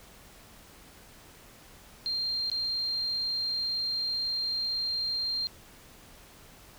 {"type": "tone with dropouts", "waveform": "sine", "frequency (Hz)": 4186, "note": "C8", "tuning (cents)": 0, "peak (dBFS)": -28, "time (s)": [2.06, 5.47], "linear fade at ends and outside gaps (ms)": 0, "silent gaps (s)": [2.499, 2.516], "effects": ["pink hiss -53 dBFS RMS until 6.78 s"]}